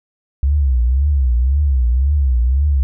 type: tone with vibrato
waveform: sine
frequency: 66.1 Hz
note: C2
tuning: 18 cents sharp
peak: -11 dBFS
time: 0.43-2.83 s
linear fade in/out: 0 ms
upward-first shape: triangle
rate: 1.9 Hz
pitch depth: 220 cents each way
effects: none